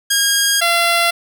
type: tone pair in turn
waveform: 10% pulse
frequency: 1628 / 684.5 Hz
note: G#6 / F5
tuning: -35 / -35 cents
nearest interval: octave + minor third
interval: 1500 cents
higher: first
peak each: -4 dBFS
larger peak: neither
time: 0.1-0.61 / 0.61-1.11 s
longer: first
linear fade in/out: 10 ms
effects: none